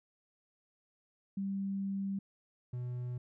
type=tone pair in turn; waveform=sine / triangle; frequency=196 / 123.47 Hz; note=G3 / B2; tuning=0 / 0 cents; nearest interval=minor sixth; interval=800 cents; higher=first; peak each=-33 / -34 dBFS; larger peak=first; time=1.37-2.19 / 2.73-3.18 s; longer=first; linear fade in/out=5 ms; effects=none